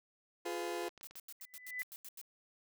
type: chord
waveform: 30% pulse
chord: F diminished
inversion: none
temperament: just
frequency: 349.2 / 419.1 / 502.9 Hz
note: F4 / Ab4 / Cb5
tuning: 0 / +16 / +31 cents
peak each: -37 / -41 / -41 dBFS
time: 0.45-0.89 s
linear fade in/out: 10 ms
type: clicks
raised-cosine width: 0.2 ms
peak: -37 dBFS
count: 7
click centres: 0.839 / 0.892 / 0.977 / 1.011 / 1.043 / 1.11 / 1.155 s
type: noise bursts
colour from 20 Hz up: blue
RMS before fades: -49 dBFS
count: 10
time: 1.03-2.214 s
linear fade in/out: 0 ms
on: 41 ms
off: 86 ms
type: tone with exponential growth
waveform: sine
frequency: 1999 Hz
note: B6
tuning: 20 cents sharp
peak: -34 dBFS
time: 1.4-1.82 s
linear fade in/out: 0 ms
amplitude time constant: 91 ms
effects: none